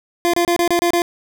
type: tone bursts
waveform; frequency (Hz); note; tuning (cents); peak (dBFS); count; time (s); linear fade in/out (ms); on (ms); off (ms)
25% pulse; 345.7; F4; -18; -10; 7; 0.25-1.019; 0; 85; 29
effects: none